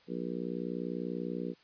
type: harmonic tone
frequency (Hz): 60.1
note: B1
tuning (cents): -46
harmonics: 3 / 4 / 5 / 6 / 7 / 8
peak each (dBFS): -39 / -40 / -41 / -42 / -42 / -43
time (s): 0.07-1.55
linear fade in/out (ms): 50
effects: white hiss -63 dBFS RMS until 1.63 s + resampled to 11025 Hz